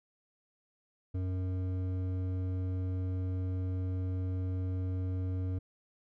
sine tone with hard clipping, 92.5 Hz, F#2, in tune, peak -33 dBFS, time 1.14-5.59 s, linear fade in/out 10 ms, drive 10 dB, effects none

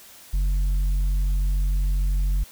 sine tone with tanh clipping, 46.52 Hz, F#1, 10 cents sharp, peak -20 dBFS, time 0.33-2.44 s, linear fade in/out 10 ms, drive 5 dB, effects white hiss -47 dBFS RMS until 2.51 s

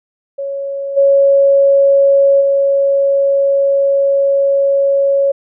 sine tone with level steps, 554.4 Hz, C#5, in tune, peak -18 / -6 / -9 dBFS, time 0.38-5.32 s, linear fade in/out 10 ms, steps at 0.96 / 2.4 s, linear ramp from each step 20 ms, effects none

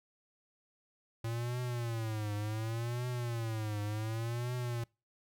square tone with vibrato, 113.6 Hz, A#2, 44 cents flat, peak -35 dBFS, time 1.24-4.84 s, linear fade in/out 5 ms, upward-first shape triangle, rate 0.68 Hz, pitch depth 170 cents each way, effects noise-tail reverb RT60 0.3 s tail -26 dB re dry

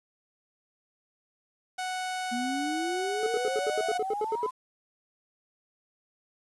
sawtooth tone, 740 Hz, F#5, in tune, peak -27 dBFS, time 1.78-3.98 s, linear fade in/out 10 ms
sine exponential sweep, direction up, 233.1 to 1035 Hz, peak -30 dBFS, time 2.31-4.51 s, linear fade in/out 20 ms
triangle tone bursts, 430.3 Hz, A4, 39 cents flat, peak -24 dBFS, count 12, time 3.23-4.463 s, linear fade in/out 2 ms, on 34 ms, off 75 ms
effects resampled to 24000 Hz + 9-bit

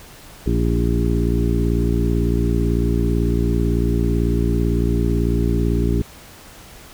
harmonic tone with a mistuned harmonic, 58 Hz, A#1, 8 cents flat, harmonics 1 / 2 / 3 / 4 / 5 / 6 / 7, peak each -19 / -22 / -24 / -25 / -26 / -27 / -27 dBFS, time 0.46-6.02 s, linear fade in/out 5 ms, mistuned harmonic 6, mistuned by -24 cents, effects pink hiss -42 dBFS RMS until 6.93 s

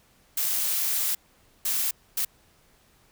blue noise bursts at uneven times, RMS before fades -26 dBFS, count 3, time 0.37-1.15 / 1.65-1.91 / 2.17-2.25 s, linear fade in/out 5 ms, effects pink hiss -61 dBFS RMS until 3.11 s

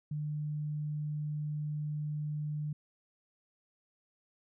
sine tone, 150 Hz, D3, 37 cents sharp, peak -33 dBFS, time 0.11-2.73 s, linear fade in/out 5 ms, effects none

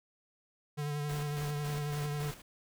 square tone with vibrato, 146.83 Hz, D3, in tune, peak -34 dBFS, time 0.77-2.32 s, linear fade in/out 20 ms, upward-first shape sine, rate 11 Hz, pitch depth 26 cents each way
pink noise with tremolo, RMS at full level -45 dBFS, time 1.09-2.42 s, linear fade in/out 5 ms, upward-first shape square, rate 3.6 Hz, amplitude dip 60%
effects none

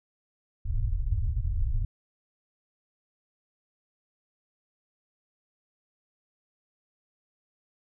pink low-pass noise, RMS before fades -27 dBFS, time 0.65-1.85 s, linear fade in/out 5 ms, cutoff 120 Hz, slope 96 dB/octave, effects none

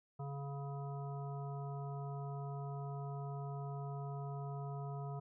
harmonic tone, 140.2 Hz, C#3, 20 cents sharp, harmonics 1 / 3 / 5 / 7 / 9, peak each -41 / -51 / -50 / -54 / -56 dBFS, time 0.19-5.2 s, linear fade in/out 10 ms, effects none

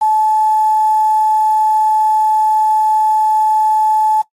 sine tone with quantisation, 865 Hz, A5, 30 cents flat, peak -10 dBFS, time 0.01-4.22 s, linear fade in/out 10 ms, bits 6, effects noise-tail reverb RT60 0.1 s tail -17 dB re dry + AAC 32 kbps

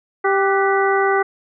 harmonic tone with a mistuned harmonic, 392 Hz, G4, in tune, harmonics 1 / 2 / 3 / 4 / 5, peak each -17 / -20 / -22 / -23 / -24 dBFS, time 0.24-1.23 s, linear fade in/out 10 ms, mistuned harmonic 4, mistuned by -79 cents, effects none

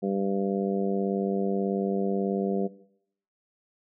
harmonic tone, 98.3 Hz, G2, 5 cents sharp, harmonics 2 / 3 / 4 / 5 / 6 / 7, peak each -28 / -36 / -30 / -33 / -40 / -37 dBFS, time 0.02-2.68 s, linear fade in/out 20 ms, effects noise-tail reverb RT60 0.7 s tail -18 dB re dry

